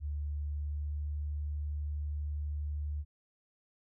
sine tone with pitch glide, 73.42 to 73.97 Hz, D2 to D2, 0 to +13 cents, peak -33 dBFS, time 0-3.05 s, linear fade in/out 50 ms, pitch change +13 cents, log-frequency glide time 0.48-1.04 s, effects none

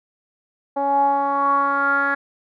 10% pulse tone with low-pass filter sweep, 279.3 Hz, C#4, 13 cents sharp, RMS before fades -19 dBFS, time 0.76-2.15 s, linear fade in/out 10 ms, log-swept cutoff 730 to 1600 Hz, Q 7.8, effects none

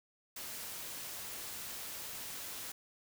white noise, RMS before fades -44 dBFS, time 0.36-2.72 s, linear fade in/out 5 ms, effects none

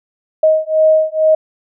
sine beating tone pair, 627 / 629.2 Hz, D#5 / D#5, +13 / +19 cents, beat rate 2.2 Hz, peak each -12 dBFS, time 0.43-1.35 s, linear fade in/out 5 ms, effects none

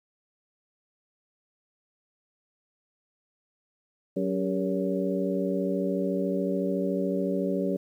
harmonic tone with a mistuned harmonic, 93.9 Hz, F#2, 26 cents sharp, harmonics 2 / 3 / 4 / 5 / 6, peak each -29 / -31 / -31 / -35 / -32 dBFS, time 4.16-7.77 s, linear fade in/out 10 ms, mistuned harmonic 4, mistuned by +91 cents, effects 10-bit

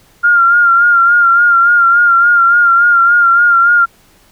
sine tone with vibrato, 1396.9 Hz, F6, in tune, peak -5 dBFS, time 0.23-3.86 s, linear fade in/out 20 ms, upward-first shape sine, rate 3.5 Hz, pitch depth 40 cents each way, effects pink hiss -48 dBFS RMS until 4.31 s

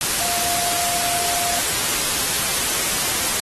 sine tone in noise, 698.5 Hz, F5, in tune, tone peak -27 dBFS, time 0.21-1.59 s, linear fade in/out 0 ms, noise white, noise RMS -21 dBFS, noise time 0.01-3.4 s, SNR -9 dB, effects AAC 32 kbps

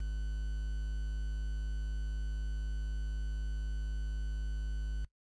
triangle tone with quantisation, 52 Hz, G#1, 3 cents sharp, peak -31 dBFS, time 0-5.05 s, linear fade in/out 5 ms, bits 9, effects noise-tail reverb RT60 0.1 s tail -19 dB re dry + resampled to 22050 Hz

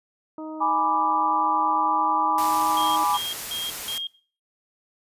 harmonic tone, 312.9 Hz, D#4, 10 cents sharp, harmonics 1 / 2 / 3 / 4, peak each -33 / -39 / -41 / -45 dBFS, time 0.38-3.04 s, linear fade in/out 2 ms
sine chord, G# diminished, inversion none, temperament equal, 830.6 / 987.8 / 1174.7 Hz, G#5 / B5 / D6, 0 / 0 / 0 cents, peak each -24 dBFS, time 0.6-3.18 s, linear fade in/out 20 ms
white noise, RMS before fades -33 dBFS, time 2.38-3.98 s, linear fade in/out 2 ms
sine tone bursts, 3233 Hz, G#7, 47 cents flat, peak -27 dBFS, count 4, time 2.77-4.07 s, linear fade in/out 2 ms, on 190 ms, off 180 ms
effects noise-tail reverb RT60 0.4 s tail -18 dB re dry + resampled to 32000 Hz

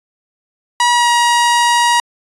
sawtooth tone with pitch glide, 964 to 952.9 Hz, B5 to A#5, -42 to +38 cents, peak -6 dBFS, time 0.8-2 s, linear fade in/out 2 ms, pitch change -20 cents, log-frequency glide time 0.91-1.09 s, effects resampled to 24000 Hz

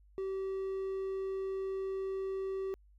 triangle tone, 384.7 Hz, G4, 33 cents flat, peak -32 dBFS, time 0.18-2.74 s, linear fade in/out 0 ms, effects added 50 Hz sine -59 dBFS peak until 2.98 s

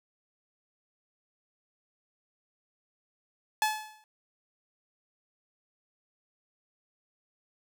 sawtooth tone with exponential decay, 860 Hz, A5, 40 cents flat, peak -18 dBFS, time 3.62-4.04 s, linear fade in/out 1 ms, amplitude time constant 91 ms, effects none

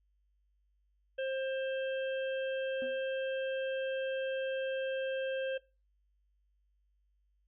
harmonic tone, 530 Hz, C5, 22 cents sharp, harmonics 1 / 3 / 5 / 6, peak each -33 / -43 / -47 / -49 dBFS, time 1.18-5.58 s, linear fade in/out 10 ms
triangle tone with exponential decay, 250.6 Hz, B3, 25 cents sharp, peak -38 dBFS, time 2.82-3.05 s, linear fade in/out 1 ms, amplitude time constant 49 ms
effects noise-tail reverb RT60 0.3 s tail -21 dB re dry + added 50 Hz sine -70 dBFS peak until 7.47 s

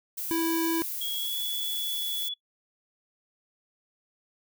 violet noise, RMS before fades -34 dBFS, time 0.17-2.29 s, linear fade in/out 10 ms
square tone, 329.6 Hz, E4, in tune, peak -26 dBFS, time 0.31-0.82 s, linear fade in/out 0 ms
sine tone with pitch glide, 3322 to 3411 Hz, G#7 to G#7, 0 to +46 cents, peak -31 dBFS, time 1.01-2.34 s, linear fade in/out 5 ms, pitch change +46 cents, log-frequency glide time 1.14-1.41 s
effects noise-tail reverb RT60 0.1 s tail -25 dB re dry

